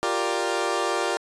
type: chord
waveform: 20% pulse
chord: G minor seventh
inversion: third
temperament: equal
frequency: 349.2 / 392 / 466.2 / 587.3 Hz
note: F4 / G4 / Bb4 / D5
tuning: 0 / 0 / 0 / 0 cents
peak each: -24 dBFS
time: 0.03-1.17 s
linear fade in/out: 0 ms
effects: resampled to 22050 Hz